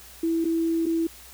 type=tone with dropouts; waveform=sine; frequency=329.6 Hz; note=E4; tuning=in tune; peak=-21 dBFS; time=0.23-1.07 s; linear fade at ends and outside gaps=5 ms; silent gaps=0.445-0.452 / 0.858-0.864 s; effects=added 60 Hz sine -52 dBFS peak until 1.33 s + white hiss -47 dBFS RMS until 1.33 s